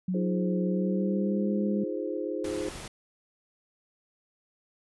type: tone with pitch glide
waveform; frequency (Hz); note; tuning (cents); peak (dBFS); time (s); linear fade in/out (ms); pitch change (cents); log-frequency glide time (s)
sine; 183.6 to 203.7; F#3 to G#3; -13 to -33; -26; 0.08-1.84; 5; +180; 0.64-1.5
type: chord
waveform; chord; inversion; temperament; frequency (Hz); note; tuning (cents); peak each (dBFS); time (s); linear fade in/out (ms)
sine; F minor seventh; third; equal; 311.1 / 349.2 / 415.3 / 523.3; Eb4 / F4 / Ab4 / C5; 0 / 0 / 0 / 0; -35; 0.14-2.69; 5
type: noise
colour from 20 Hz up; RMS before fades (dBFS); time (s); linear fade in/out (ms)
pink; -41; 2.44-2.88; 5
effects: resampled to 24000 Hz